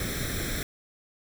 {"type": "noise with comb filter", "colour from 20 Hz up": "pink", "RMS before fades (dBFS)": -31, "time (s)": [0, 0.63], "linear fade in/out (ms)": 2, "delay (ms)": 0.53, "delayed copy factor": 0.8, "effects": []}